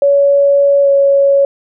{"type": "tone with pitch glide", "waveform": "sine", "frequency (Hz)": [563, 556.5], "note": ["C#5", "C#5"], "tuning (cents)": [27, 7], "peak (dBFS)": -6, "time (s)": [0.02, 1.45], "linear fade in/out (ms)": 2, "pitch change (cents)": -20, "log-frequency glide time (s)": [0.82, 0.88], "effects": []}